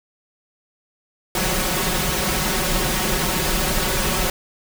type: noise with comb filter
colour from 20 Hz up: pink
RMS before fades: -21 dBFS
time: 1.35-4.3 s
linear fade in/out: 2 ms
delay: 5.4 ms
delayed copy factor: +1
effects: none